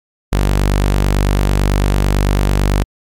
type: tone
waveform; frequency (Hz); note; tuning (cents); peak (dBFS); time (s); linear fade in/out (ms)
sawtooth; 49; G1; 0; -7; 0.32-2.84; 10
effects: MP3 96 kbps